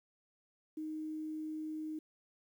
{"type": "tone with quantisation", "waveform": "sine", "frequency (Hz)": 311.1, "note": "D#4", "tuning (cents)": 0, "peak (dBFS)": -38, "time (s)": [0.77, 1.99], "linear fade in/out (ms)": 5, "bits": 11, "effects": []}